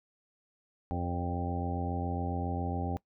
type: harmonic tone with a mistuned harmonic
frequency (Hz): 87.3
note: F2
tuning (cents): 0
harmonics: 1 / 2 / 3 / 4 / 5 / 6 / 7 / 8 / 9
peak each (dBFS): -34 / -38 / -38 / -44 / -44 / -46 / -46 / -49 / -38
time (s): 0.91-2.97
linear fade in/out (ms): 0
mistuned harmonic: 6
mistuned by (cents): +36
effects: noise-tail reverb RT60 0.1 s tail -21 dB re dry

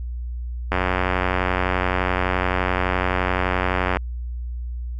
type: click train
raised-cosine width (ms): 0.5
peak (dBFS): -5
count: 299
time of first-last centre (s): 0.72-3.97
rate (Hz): 91.7
effects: added 60 Hz sine -26 dBFS peak until 4.99 s

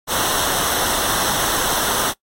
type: noise with comb filter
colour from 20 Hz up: pink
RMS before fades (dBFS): -19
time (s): 0.07-2.14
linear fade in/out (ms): 50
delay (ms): 0.42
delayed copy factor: -0.7
effects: noise-tail reverb RT60 0.1 s tail -21 dB re dry + MP3 64 kbps

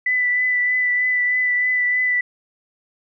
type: tone with vibrato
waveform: sine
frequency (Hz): 1989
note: B6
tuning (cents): +12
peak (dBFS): -16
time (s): 0.06-2.21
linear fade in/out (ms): 5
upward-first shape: triangle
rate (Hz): 3.2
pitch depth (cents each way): 19
effects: none

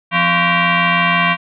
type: tone with frequency modulation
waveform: sine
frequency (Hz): 605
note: D#5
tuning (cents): -49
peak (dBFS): -11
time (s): 0.11-1.37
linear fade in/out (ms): 50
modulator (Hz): 432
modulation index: 5.4
effects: none

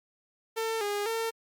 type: tone with pitch steps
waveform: sawtooth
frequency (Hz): 448.9 / 409.9 / 453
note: A4 / G#4 / A#4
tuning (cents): +35 / -23 / -50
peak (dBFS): -25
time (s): 0.56-1.31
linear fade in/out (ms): 20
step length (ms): 250
effects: Opus 48 kbps

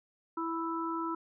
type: harmonic tone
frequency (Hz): 329.6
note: E4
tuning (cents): 0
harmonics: 1 / 3 / 4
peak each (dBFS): -35 / -37 / -37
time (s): 0.37-1.15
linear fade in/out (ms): 5
effects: none

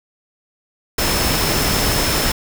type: tone in noise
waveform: sine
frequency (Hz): 5274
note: E8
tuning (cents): 0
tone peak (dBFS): -25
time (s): 0.98-2.32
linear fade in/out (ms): 5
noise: pink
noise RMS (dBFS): -18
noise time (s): 0.98-2.32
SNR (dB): -10
effects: none

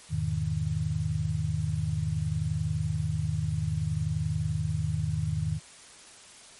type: chord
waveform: sine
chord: E major seventh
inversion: none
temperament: just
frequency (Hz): 82.41 / 103.01 / 123.61 / 154.51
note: E2 / G#2 / B2 / D#3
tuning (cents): 0 / -14 / +2 / -12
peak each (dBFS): -33 / -32 / -35 / -29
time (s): 0.09-5.6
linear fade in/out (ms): 50
effects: white hiss -50 dBFS RMS until 6.59 s + MP3 48 kbps

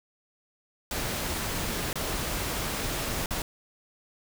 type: noise with dropouts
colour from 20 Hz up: pink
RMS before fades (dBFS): -31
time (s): 0.91-3.42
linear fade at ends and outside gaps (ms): 2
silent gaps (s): 1.93-1.956 / 3.26-3.307
effects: none

